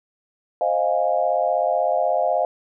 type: chord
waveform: sine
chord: F minor seventh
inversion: second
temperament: equal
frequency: 523.3 / 622.3 / 698.5 / 830.6 Hz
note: C5 / Eb5 / F5 / Ab5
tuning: 0 / 0 / 0 / 0 cents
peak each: -25 / -22 / -21 / -27 dBFS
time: 0.61-2.45 s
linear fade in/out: 2 ms
effects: none